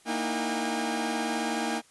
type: tone cluster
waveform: sawtooth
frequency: 232.2 / 307.4 / 326.4 / 728 / 809 Hz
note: A#3 / D#4 / E4 / F#5 / G#5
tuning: -7 / -21 / -17 / -28 / -46 cents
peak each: -28 / -31 / -32 / -36 / -29 dBFS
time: 0.05-1.82 s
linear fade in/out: 50 ms
effects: white hiss -59 dBFS RMS until 1.9 s + resampled to 24000 Hz